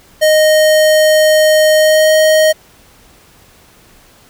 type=tone with pitch glide; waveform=square; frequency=620 to 625 Hz; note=D#5 to D#5; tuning=-6 to +8 cents; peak=-7 dBFS; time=0.21-2.53 s; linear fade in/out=20 ms; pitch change=+14 cents; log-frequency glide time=1.76-2.12 s; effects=pink hiss -45 dBFS RMS until 4.29 s